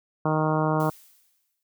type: harmonic tone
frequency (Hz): 155.56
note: D#3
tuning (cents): 0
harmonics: 1 / 2 / 3 / 4 / 5 / 6 / 7 / 8 / 9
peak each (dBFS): -25 / -28 / -30 / -29 / -31 / -31 / -31 / -35 / -37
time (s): 0.25-0.9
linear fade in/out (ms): 5
type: noise with exponential decay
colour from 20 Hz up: blue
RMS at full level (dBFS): -42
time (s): 0.8-1.63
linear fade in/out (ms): 1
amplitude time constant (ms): 180
effects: none